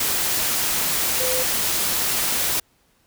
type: tone in noise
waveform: sine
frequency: 511 Hz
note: C5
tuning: 41 cents flat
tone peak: -25 dBFS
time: 1.2-1.43 s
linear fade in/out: 5 ms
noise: white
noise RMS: -22 dBFS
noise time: 0-2.6 s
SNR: -6 dB
effects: pink hiss -62 dBFS RMS until 3.06 s